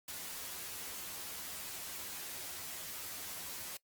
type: noise with comb filter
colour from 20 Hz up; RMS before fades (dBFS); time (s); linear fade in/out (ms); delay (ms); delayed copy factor
white; -44; 0.08-3.77; 2; 11; +0.8
effects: noise-tail reverb RT60 0.1 s tail -21 dB re dry + Opus 48 kbps